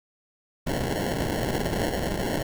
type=noise with sample-and-hold; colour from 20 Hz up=white; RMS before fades=-27 dBFS; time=0.66-2.43 s; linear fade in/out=10 ms; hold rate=1225 Hz; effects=none

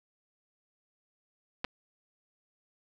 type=clicks; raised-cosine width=0.3 ms; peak=-17 dBFS; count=2; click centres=1.644 / 1.648 s; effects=none

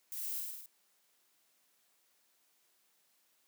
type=noise with echo; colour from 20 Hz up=violet; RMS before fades=-42 dBFS; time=0.12-0.4 s; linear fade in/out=0 ms; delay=52 ms; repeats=5; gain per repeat=-2 dB; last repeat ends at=0.66 s; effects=white hiss -73 dBFS RMS until 3.47 s + high-pass 200 Hz 12 dB/octave

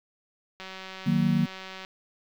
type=click train; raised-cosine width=0.2 ms; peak=-22 dBFS; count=237; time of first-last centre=0.6-1.849 s; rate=189 Hz
type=chord; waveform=sine; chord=D# minor; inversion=none; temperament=equal; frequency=155.56 / 185 / 233.1 Hz; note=D#3 / F#3 / A#3; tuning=0 / 0 / 0 cents; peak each=-25 dBFS; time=1.06-1.46 s; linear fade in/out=10 ms
effects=low-pass 4000 Hz 12 dB/octave + 9-bit

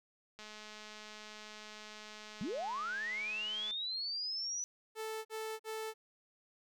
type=click train; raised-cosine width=0.2 ms; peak=-33 dBFS; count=708; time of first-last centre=0.39-3.709 s; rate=213 Hz
type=linear sweep; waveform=sine; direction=up; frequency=164.81 to 5980 Hz; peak=-36 dBFS; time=2.41-4.64 s; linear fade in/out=0 ms
type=tone bursts; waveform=sawtooth; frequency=439.3 Hz; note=A4; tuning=3 cents flat; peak=-35 dBFS; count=3; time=4.95-5.94 s; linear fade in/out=50 ms; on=300 ms; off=45 ms
effects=none

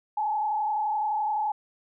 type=tone with frequency modulation; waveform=sine; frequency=850 Hz; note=G#5; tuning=40 cents sharp; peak=-24 dBFS; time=0.17-1.52 s; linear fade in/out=5 ms; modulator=31.7 Hz; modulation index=0.92; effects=none

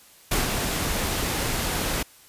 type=noise with ADSR envelope; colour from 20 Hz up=pink; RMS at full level=-22 dBFS; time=0.31-2.03 s; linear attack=7 ms; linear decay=140 ms; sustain=-4 dB; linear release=6 ms; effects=white hiss -52 dBFS RMS until 2.28 s + resampled to 32000 Hz

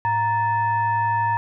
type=tone with frequency modulation; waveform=sine; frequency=932.3 Hz; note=A#5; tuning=in tune; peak=-18 dBFS; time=0.05-1.37 s; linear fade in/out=0 ms; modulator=824 Hz; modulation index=0.63; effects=none

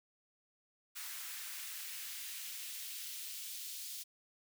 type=noise with high-pass filter sweep; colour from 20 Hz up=white; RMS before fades=-45 dBFS; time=0.95-4.04 s; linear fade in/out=20 ms; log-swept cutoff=1400 to 3800 Hz; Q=1.1; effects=none

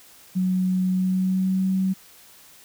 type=tone with pitch glide; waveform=sine; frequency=185 to 189.32 Hz; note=F#3 to F#3; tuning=0 to +40 cents; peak=-19 dBFS; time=0.35-1.94 s; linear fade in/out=20 ms; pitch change=+40 cents; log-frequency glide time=0.89-1.68 s; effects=white hiss -50 dBFS RMS until 2.64 s

